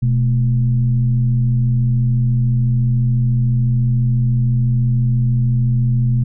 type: tone with frequency modulation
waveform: sine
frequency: 123.47 Hz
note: B2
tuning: in tune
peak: -12 dBFS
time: 0.02-6.24 s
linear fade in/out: 10 ms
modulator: 94 Hz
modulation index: 0.48
effects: none